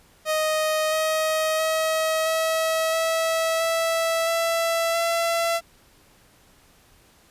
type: tone with pitch steps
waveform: sawtooth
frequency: 623 / 629.9 / 636.8 / 643.9 / 651 / 658.1 / 665.4 / 672.7 Hz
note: D#5 / D#5 / D#5 / E5 / E5 / E5 / E5 / E5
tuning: +2 / +21 / +40 / -41 / -22 / -3 / +16 / +35 cents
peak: -17 dBFS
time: 0.25-5.61 s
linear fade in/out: 50 ms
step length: 670 ms
effects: pink hiss -56 dBFS RMS until 7.3 s + resampled to 32000 Hz